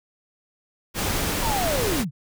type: noise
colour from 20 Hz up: pink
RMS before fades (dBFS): -25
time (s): 0.94-2.05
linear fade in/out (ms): 50
type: linear sweep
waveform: sine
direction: down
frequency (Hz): 980 to 118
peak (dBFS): -24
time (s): 1.41-2.11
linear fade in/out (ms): 50
effects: none